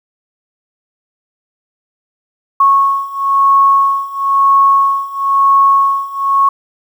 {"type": "beating tone pair", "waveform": "sine", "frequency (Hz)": [1100, 1101], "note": ["C#6", "C#6"], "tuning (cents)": [-14, -12], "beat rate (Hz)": 1, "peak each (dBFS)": [-12, -10], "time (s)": [2.6, 6.49], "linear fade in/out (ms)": 5, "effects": ["7-bit"]}